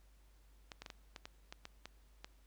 clicks, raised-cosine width 0.2 ms, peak -29 dBFS, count 10, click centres 0.718 / 0.82 / 0.862 / 0.902 / 1.162 / 1.255 / 1.525 / 1.654 / 1.856 / 2.245 s, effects added 50 Hz sine -62 dBFS peak until 2.46 s + pink hiss -73 dBFS RMS until 2.46 s

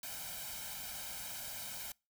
white noise with comb filter, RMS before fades -44 dBFS, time 0.03-1.92 s, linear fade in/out 2 ms, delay 1.3 ms, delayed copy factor +0.8, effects noise-tail reverb RT60 0.3 s tail -26 dB re dry

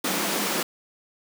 pink high-pass noise, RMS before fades -26 dBFS, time 0.04-0.63 s, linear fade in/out 5 ms, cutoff 170 Hz, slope 96 dB/octave, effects none

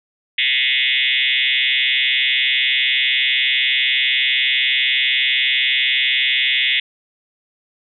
sine tone with frequency modulation, 2760 Hz, F7, 21 cents flat, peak -14 dBFS, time 0.38-6.8 s, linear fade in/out 5 ms, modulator 132 Hz, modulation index 6.3, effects none

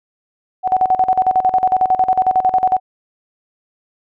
sine tone with tremolo, 748 Hz, F#5, 19 cents sharp, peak -9 dBFS, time 0.63-2.8 s, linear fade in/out 50 ms, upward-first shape square, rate 11 Hz, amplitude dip 80%, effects none

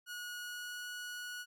sawtooth tone with pitch glide, 1453 to 1462.3 Hz, F#6 to F#6, -32 to -21 cents, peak -38 dBFS, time 0.06-1.46 s, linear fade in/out 50 ms, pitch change +11 cents, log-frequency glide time 0.39-0.88 s, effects none

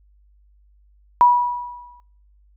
sine tone with exponential decay, 973 Hz, B5, 26 cents flat, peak -7 dBFS, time 1.21-2 s, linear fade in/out 0 ms, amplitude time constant 170 ms, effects noise-tail reverb RT60 0.8 s tail -26 dB re dry + added 50 Hz sine -52 dBFS peak until 2.56 s

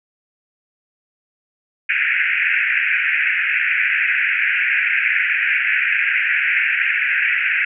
white band-pass noise, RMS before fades -18 dBFS, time 1.89-7.65 s, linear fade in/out 5 ms, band 1500 to 2600 Hz, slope 96 dB/octave, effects none

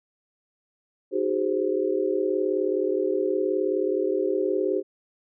sine chord, Ab dominant seventh, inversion second, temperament equal with one note detuned, 311.1 / 376.2 / 415.3 / 523.3 Hz, Eb4 / Gb4 / Ab4 / C5, 0 / +29 / 0 / 0 cents, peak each -30 / -25 / -27 / -29 dBFS, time 1.11-4.83 s, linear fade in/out 50 ms, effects none

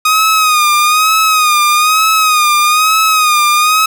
sawtooth tone with vibrato, 1244.5 Hz, D#6, in tune, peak -4 dBFS, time 0.05-3.86 s, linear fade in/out 5 ms, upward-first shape sine, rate 1.1 Hz, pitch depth 66 cents each way, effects none

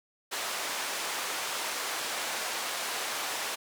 pink band-pass noise, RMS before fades -34 dBFS, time 0.31-3.56 s, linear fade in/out 20 ms, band 670 to 11000 Hz, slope 12 dB/octave, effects none

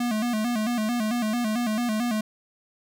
square tone with vibrato, 228 Hz, A#3, 38 cents flat, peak -24 dBFS, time 0-2.21 s, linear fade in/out 5 ms, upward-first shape square, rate 4.5 Hz, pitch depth 100 cents each way, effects none

